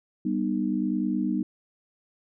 sine chord, G augmented, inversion none, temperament just, 196 / 245 / 306.2 Hz, G3 / B3 / D#4, 0 / -14 / -28 cents, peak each -28 dBFS, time 0.25-1.43 s, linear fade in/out 5 ms, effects none

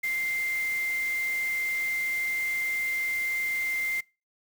sine tone in noise, 2093 Hz, C7, in tune, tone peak -26 dBFS, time 0.03-4.01 s, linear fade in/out 10 ms, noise white, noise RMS -42 dBFS, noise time 0.03-4.01 s, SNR +13 dB, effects noise-tail reverb RT60 0.3 s tail -25 dB re dry

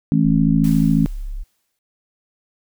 harmonic tone, 54.1 Hz, A1, 29 cents flat, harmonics 3 / 4 / 5, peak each -16 / -17 / -18 dBFS, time 0.12-1.06 s, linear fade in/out 0 ms
sine tone, 34.65 Hz, C#1, in tune, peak -24 dBFS, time 0.24-1.44 s, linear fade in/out 20 ms
white noise with exponential decay, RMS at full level -36 dBFS, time 0.64-1.79 s, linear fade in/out 2 ms, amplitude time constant 250 ms
effects none

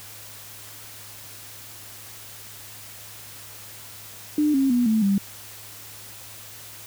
sine tone with pitch steps, 299.8 / 270.2 / 243.5 / 219.5 / 197.79 Hz, D4 / C#4 / B3 / A3 / G3, +36 / -44 / -24 / -4 / +16 cents, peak -17 dBFS, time 4.38-5.18 s, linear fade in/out 2 ms, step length 160 ms, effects added 105 Hz sine -51 dBFS peak until 6.86 s + white hiss -42 dBFS RMS until 6.86 s

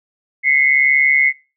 sine tone pair together, 2036 / 2177 Hz, C7 / C#7, -48 / -32 cents, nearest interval minor second, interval 116 cents, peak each -13 dBFS, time 0.43-1.33 s, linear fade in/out 50 ms, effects noise-tail reverb RT60 0.3 s tail -22 dB re dry

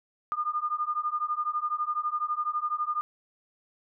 sine beating tone pair, 1209 / 1221 Hz, D6 / D#6, +50 / -33 cents, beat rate 12 Hz, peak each -30 dBFS, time 0.32-3.01 s, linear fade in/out 0 ms, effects none

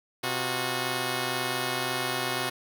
5% pulse tone pair together, 128.5 / 363.5 Hz, C3 / F#4, -31 / -31 cents, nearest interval octave + tritone, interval 1800 cents, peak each -20 / -18 dBFS, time 0.23-2.5 s, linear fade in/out 10 ms, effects none

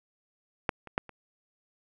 clicks, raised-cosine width 0.5 ms, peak -10 / -29 / -11 / -30 dBFS, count 4, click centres 0.692 / 0.873 / 0.979 / 1.093 s, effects none

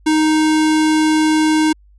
square tone, 311.1 Hz, D#4, in tune, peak -12 dBFS, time 0.06-1.73 s, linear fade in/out 10 ms, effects added 50 Hz sine -45 dBFS peak until 1.98 s + resampled to 24000 Hz

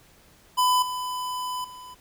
square tone with level steps, 1002 Hz, B5, 25 cents sharp, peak -19 / -29 / -41 dBFS, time 0.57-1.95 s, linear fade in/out 20 ms, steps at 0.82 / 1.64 s, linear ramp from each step 5 ms, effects pink hiss -56 dBFS RMS until 2 s

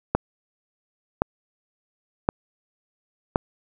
click train, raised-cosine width 1 ms, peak -4 dBFS, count 4, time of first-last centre 0.15-3.359 s, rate 0.935 Hz, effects none

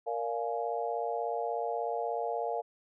sine chord, Bb dominant seventh, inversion none, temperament just, 466.2 / 582.7 / 699.2 / 839.1 Hz, Bb4 / D5 / F5 / Ab5, 0 / -14 / +2 / +18 cents, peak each -35 / -39 / -34 / -38 dBFS, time 0.06-2.62 s, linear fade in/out 20 ms, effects none

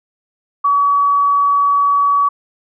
sine tone, 1136 Hz, C#6, 42 cents sharp, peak -10 dBFS, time 0.64-2.29 s, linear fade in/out 10 ms, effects none

